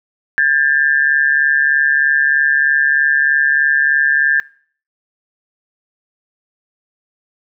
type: tone pair together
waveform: sine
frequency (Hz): 1615 / 1758.2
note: G#6 / A6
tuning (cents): -49 / -2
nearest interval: minor second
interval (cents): 147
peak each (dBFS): -13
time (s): 0.38-4.4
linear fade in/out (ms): 0
effects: noise-tail reverb RT60 0.5 s tail -22 dB re dry